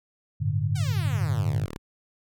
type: chord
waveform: sine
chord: G suspended second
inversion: none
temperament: equal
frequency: 98 / 110 / 146.83 Hz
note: G2 / A2 / D3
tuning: 0 / 0 / 0 cents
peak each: -27 dBFS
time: 0.4-1.66 s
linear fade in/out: 20 ms
type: exponential sweep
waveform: 5% pulse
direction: down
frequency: 801 to 30.87 Hz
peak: -25 dBFS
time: 0.75-1.78 s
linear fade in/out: 10 ms
effects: none